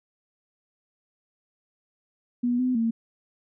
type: tone with pitch steps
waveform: sine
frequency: 243.1 / 253.4 / 228.1 Hz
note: B3 / B3 / A#3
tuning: -27 / +45 / -37 cents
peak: -21 dBFS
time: 2.43-2.91 s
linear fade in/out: 10 ms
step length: 160 ms
effects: none